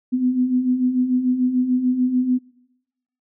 sine beating tone pair, 246.9 / 253.7 Hz, B3 / B3, 0 / +47 cents, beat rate 6.8 Hz, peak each -24 / -17 dBFS, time 0.12-2.39 s, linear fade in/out 20 ms, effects noise-tail reverb RT60 0.9 s tail -23 dB re dry

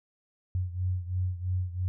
sine beating tone pair, 90.5 / 93.5 Hz, F#2 / F#2, -38 / +19 cents, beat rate 3 Hz, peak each -29 / -33 dBFS, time 0.55-1.88 s, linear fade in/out 0 ms, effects none

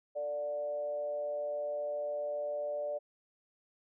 sine tone with frequency modulation, 587.3 Hz, D5, in tune, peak -33 dBFS, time 0.15-2.99 s, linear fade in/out 20 ms, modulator 141 Hz, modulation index 0.41, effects none

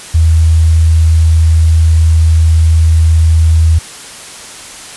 sine tone, 80.8 Hz, E2, 34 cents flat, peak -4 dBFS, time 0.14-3.79 s, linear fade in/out 10 ms, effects white hiss -29 dBFS RMS until 4.96 s + resampled to 24000 Hz

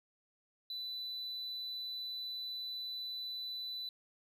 triangle tone, 3988 Hz, B7, 16 cents sharp, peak -37 dBFS, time 0.7-3.89 s, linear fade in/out 2 ms, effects tanh soft clip ceiling -33 dBFS

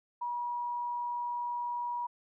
sine tone, 963 Hz, B5, 44 cents flat, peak -32 dBFS, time 0.21-2.07 s, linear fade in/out 10 ms, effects none

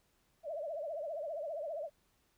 sine tone with vibrato, 619 Hz, D#5, 9 cents flat, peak -37 dBFS, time 0.43-1.9 s, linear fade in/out 50 ms, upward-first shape triangle, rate 15 Hz, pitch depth 190 cents each way, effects pink hiss -74 dBFS RMS until 2.37 s

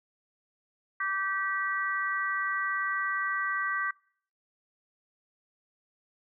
harmonic tone, 388.2 Hz, G4, 17 cents flat, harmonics 3 / 4 / 5, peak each -32 / -32 / -33 dBFS, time 1-3.91 s, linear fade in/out 5 ms, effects noise-tail reverb RT60 0.6 s tail -26 dB re dry

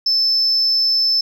sine tone, 5270 Hz, E8, 1 cent flat, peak -12 dBFS, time 0.06-1.21 s, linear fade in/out 5 ms, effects tanh soft clip ceiling -10 dBFS + 9-bit

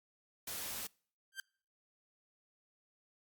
white noise, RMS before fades -42 dBFS, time 0.47-0.87 s, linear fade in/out 5 ms
sawtooth tone with exponential growth, 1573 Hz, G6, 6 cents sharp, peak -33 dBFS, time 1.32-1.4 s, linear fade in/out 2 ms, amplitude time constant 16 ms
effects noise-tail reverb RT60 0.5 s tail -26 dB re dry + Opus 48 kbps

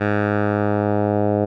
10% pulse tone with low-pass filter sweep, 103.7 Hz, G#2, 2 cents flat, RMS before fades -19 dBFS, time 0-1.46 s, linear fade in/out 20 ms, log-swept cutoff 1800 to 650 Hz, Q 1.7, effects none

